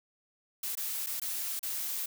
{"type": "noise with dropouts", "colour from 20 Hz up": "blue", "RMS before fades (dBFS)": -35, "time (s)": [0.63, 2.06], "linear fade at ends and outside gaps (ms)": 5, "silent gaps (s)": [[0.753, 0.772], [1.063, 1.068], [1.199, 1.217], [1.594, 1.629]], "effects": []}